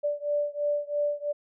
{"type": "beating tone pair", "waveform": "sine", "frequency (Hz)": [584, 587], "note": ["D5", "D5"], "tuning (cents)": [-10, -1], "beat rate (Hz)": 3, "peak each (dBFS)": [-28, -29], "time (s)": [0.03, 1.33], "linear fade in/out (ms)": 20, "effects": []}